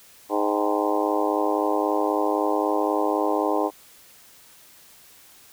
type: harmonic tone with a mistuned harmonic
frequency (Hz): 103.83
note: G#2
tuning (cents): 0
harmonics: 3 / 4 / 5 / 6 / 7 / 8 / 9 / 10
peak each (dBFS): -26 / -27 / -28 / -29 / -29 / -30 / -31 / -31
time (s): 0.29-3.71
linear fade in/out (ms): 50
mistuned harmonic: 7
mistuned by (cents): +76
effects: white hiss -51 dBFS RMS until 5.52 s